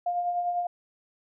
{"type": "tone with tremolo", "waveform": "sine", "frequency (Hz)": 705, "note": "F5", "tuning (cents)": 16, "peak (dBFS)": -23, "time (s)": [0.06, 0.67], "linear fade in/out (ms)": 5, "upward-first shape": "triangle", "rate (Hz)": 10, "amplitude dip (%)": 50, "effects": []}